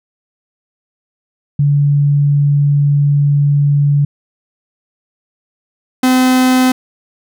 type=tone pair in turn; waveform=sine / 45% pulse; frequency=143.7 / 256 Hz; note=D3 / C4; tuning=-37 / -38 cents; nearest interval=minor seventh; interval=999 cents; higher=second; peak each=-8 dBFS; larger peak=neither; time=1.59-4.05 / 6.03-6.72 s; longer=first; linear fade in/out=5 ms; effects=none